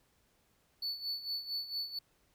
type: tone with tremolo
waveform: triangle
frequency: 4462 Hz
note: C#8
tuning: 11 cents sharp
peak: -32 dBFS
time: 0.82-1.99 s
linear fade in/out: 5 ms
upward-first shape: sine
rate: 4.4 Hz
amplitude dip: 75%
effects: pink hiss -72 dBFS RMS until 2.34 s